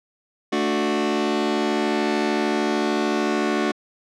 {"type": "chord", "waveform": "sawtooth", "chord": "D major", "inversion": "second", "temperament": "just", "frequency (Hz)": [220.2, 293.7, 367.1], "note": ["A3", "D4", "F#4"], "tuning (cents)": [2, 0, -14], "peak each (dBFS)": [-21, -20, -20], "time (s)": [0.52, 3.72], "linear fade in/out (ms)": 10, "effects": ["low-pass 5000 Hz 12 dB/octave"]}